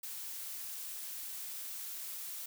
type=noise; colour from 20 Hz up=blue; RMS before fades=-43 dBFS; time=0.03-2.46 s; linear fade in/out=5 ms; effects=none